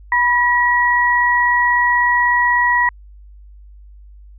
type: tone pair together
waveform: sine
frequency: 980 / 1916.3 Hz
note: B5 / A#6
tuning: -14 / +47 cents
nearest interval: octave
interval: 1161 cents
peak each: -15 / -14 dBFS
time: 0.12-2.89 s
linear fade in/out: 2 ms
effects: added 50 Hz sine -38 dBFS peak until 4.38 s